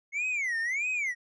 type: tone with vibrato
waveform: triangle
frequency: 2140 Hz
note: C7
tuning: 38 cents sharp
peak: -26 dBFS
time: 0.12-1.15 s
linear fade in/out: 50 ms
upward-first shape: sine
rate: 1.6 Hz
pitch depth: 290 cents each way
effects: resampled to 22050 Hz